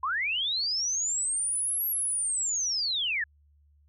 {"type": "linear two-way sweep", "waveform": "sine", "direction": "up then down", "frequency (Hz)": [975, 11700, 1669], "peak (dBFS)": -26, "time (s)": [0.03, 3.24], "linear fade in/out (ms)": 5, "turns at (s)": 1.87, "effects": ["added 73 Hz sine -59 dBFS peak until 3.88 s"]}